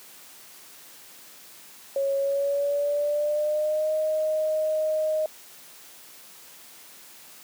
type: tone with pitch glide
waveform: sine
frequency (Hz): 551 to 622.1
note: C#5 to D#5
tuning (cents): -11 to 0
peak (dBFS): -22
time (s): 1.96-5.26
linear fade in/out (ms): 2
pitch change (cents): +211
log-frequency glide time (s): 2.17-3.92
effects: white hiss -48 dBFS RMS until 7.43 s + high-pass 150 Hz 12 dB/octave